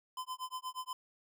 square tone with tremolo, 1022 Hz, C6, 41 cents flat, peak -37 dBFS, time 0.17-0.93 s, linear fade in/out 2 ms, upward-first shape sine, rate 8.4 Hz, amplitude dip 100%, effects none

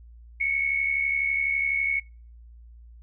sine tone pair together, 2199 / 2271 Hz, C#7 / C#7, -14 / +41 cents, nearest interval minor second, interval 55 cents, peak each -23 / -30 dBFS, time 0.4-2 s, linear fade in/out 10 ms, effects noise-tail reverb RT60 0.4 s tail -26 dB re dry + added 58 Hz sine -45 dBFS peak until 3.02 s

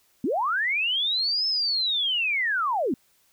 sine linear two-way sweep, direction up then down, 210 to 5274 to 210 Hz, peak -22 dBFS, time 0.24-2.94 s, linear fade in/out 2 ms, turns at 1.47 s, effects white hiss -64 dBFS RMS until 3.32 s

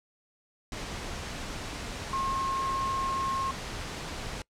sine tone in noise, 1074 Hz, C6, 45 cents sharp, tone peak -28 dBFS, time 2.13-3.51 s, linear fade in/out 2 ms, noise pink, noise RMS -37 dBFS, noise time 0.72-4.42 s, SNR +6 dB, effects noise-tail reverb RT60 0.1 s tail -23 dB re dry + low-pass 7000 Hz 12 dB/octave

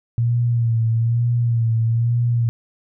sine tone with vibrato, 116.54 Hz, A#2, in tune, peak -15 dBFS, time 0.18-2.49 s, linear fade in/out 0 ms, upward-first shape sine, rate 1.1 Hz, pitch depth 48 cents each way, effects none

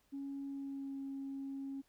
sine tone with pitch glide, 277.2 to 273.1 Hz, C#4 to C#4, 0 to -26 cents, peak -39 dBFS, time 0.12-1.82 s, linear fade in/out 20 ms, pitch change -26 cents, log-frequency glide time 0.46-1 s, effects tanh soft clip ceiling -36 dBFS + pink hiss -74 dBFS RMS until 1.88 s

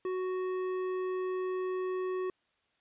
sine tone with tanh clipping, 370.4 Hz, F#4, 2 cents sharp, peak -33 dBFS, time 0.05-2.3 s, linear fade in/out 2 ms, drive 12 dB, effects white hiss -74 dBFS RMS until 2.8 s + resampled to 8000 Hz

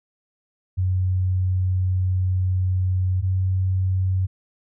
sine tone pair in turn, 92.5 / 93.68 Hz, F#2 / F#2, 0 / +22 cents, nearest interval unison, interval 22 cents, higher second, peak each -18 dBFS, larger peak neither, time 0.77-3.22 / 3.22-4.27 s, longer first, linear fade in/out 20 ms, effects none

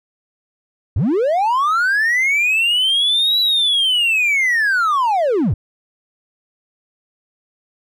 triangle linear two-way sweep, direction up then down, 69.3 to 3958 to 69.3 Hz, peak -11 dBFS, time 0.96-5.54 s, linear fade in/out 5 ms, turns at 3.4 s, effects tanh soft clip ceiling -7 dBFS

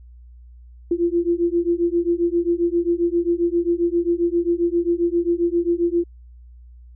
sine beating tone pair, 340 / 347.5 Hz, F4 / F4, -46 / -9 cents, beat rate 7.5 Hz, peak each -20 dBFS, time 0.91-6.04 s, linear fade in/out 5 ms, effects added 60 Hz sine -41 dBFS peak until 6.95 s

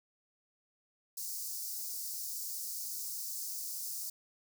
white high-pass noise, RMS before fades -40 dBFS, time 1.17-4.1 s, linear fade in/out 5 ms, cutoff 4700 Hz, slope 48 dB/octave, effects none

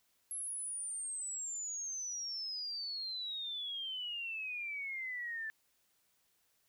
sine exponential sweep, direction down, 11175 to 1749 Hz, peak -38 dBFS, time 0.31-5.5 s, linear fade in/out 0 ms, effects white hiss -75 dBFS RMS until 6.68 s

